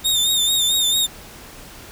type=tone with vibrato; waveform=sawtooth; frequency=3650 Hz; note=A#7; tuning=37 cents flat; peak=-13 dBFS; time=0.04-1.07 s; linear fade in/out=20 ms; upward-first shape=sine; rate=4.5 Hz; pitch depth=60 cents each way; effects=pink hiss -40 dBFS RMS until 1.91 s